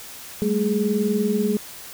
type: tone cluster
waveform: sine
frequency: 198.5 / 218.8 / 418.3 Hz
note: G3 / A3 / G#4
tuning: +22 / -9 / +12 cents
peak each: -23 dBFS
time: 0.42-1.57 s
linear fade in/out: 0 ms
effects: white hiss -39 dBFS RMS until 1.93 s